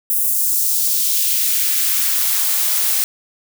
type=noise with high-pass filter sweep; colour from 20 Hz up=blue; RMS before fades=-17 dBFS; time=0.1-3.04 s; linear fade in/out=0 ms; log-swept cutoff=11000 to 360 Hz; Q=1; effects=none